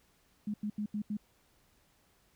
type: tone bursts at uneven times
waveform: sine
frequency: 209.2 Hz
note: G#3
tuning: 13 cents sharp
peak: -32 dBFS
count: 5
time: 0.47-0.54 / 0.63-0.7 / 0.78-0.86 / 0.94-1.02 / 1.1-1.17 s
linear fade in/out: 5 ms
effects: pink hiss -69 dBFS RMS until 2.35 s